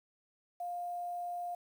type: tone with quantisation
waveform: sine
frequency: 704 Hz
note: F5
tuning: 14 cents sharp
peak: -36 dBFS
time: 0.6-1.55 s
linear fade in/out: 5 ms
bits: 10
effects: none